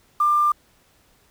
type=tone with quantisation; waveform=sine; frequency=1193 Hz; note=D6; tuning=27 cents sharp; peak=-15 dBFS; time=0.2-0.52 s; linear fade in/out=5 ms; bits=7; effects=pink hiss -59 dBFS RMS until 1.3 s